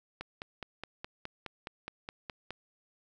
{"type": "click train", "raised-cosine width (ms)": 0.3, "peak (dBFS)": -23, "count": 12, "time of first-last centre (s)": [0.21, 2.506], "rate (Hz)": 4.79, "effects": []}